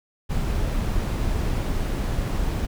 brown noise, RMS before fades -24 dBFS, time 0.29-2.67 s, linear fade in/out 20 ms, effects none

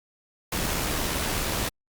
pink noise with amplitude modulation, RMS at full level -26 dBFS, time 0.52-1.69 s, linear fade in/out 5 ms, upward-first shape sine, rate 77.1 Hz, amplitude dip 35%, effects Opus 48 kbps

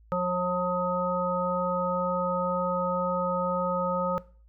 harmonic tone, 179.8 Hz, F#3, 49 cents flat, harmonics 1 / 3 / 5 / 7, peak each -30 / -27 / -33 / -30 dBFS, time 0.12-4.18 s, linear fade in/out 0 ms, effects noise-tail reverb RT60 0.4 s tail -19 dB re dry + added 55 Hz sine -53 dBFS peak until 4.48 s

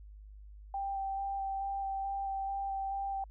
sine tone with vibrato, 784 Hz, G5, in tune, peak -33 dBFS, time 0.74-3.24 s, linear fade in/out 2 ms, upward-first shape square, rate 2.3 Hz, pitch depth 10 cents each way, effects added 51 Hz sine -48 dBFS peak until 3.3 s

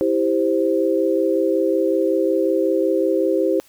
sine chord, C major, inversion first, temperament just, 327 / 392.4 / 523.3 Hz, E4 / G4 / C5, -14 / +2 / 0 cents, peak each -20 dBFS, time 0.01-3.6 s, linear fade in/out 0 ms, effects white hiss -53 dBFS RMS until 3.68 s

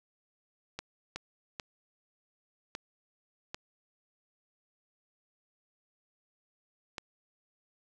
clicks, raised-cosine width 0.2 ms, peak -20 dBFS, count 6, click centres 0.79 / 1.16 / 1.598 / 2.751 / 3.545 / 6.982 s, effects none

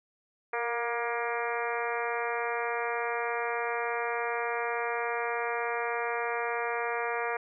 harmonic tone with a mistuned harmonic, 236.6 Hz, A#3, 26 cents sharp, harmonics 2 / 3 / 4 / 5 / 6 / 7 / 8 / 9 / 10, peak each -34 / -36 / -37 / -38 / -39 / -39 / -40 / -41 / -41 dBFS, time 0.53-7.37 s, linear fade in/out 5 ms, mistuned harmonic 2, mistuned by -21 cents, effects none

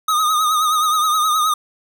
square tone with vibrato, 1244.5 Hz, D#6, in tune, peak -15 dBFS, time 0.08-1.54 s, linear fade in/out 5 ms, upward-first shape triangle, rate 9.5 Hz, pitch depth 68 cents each way, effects none

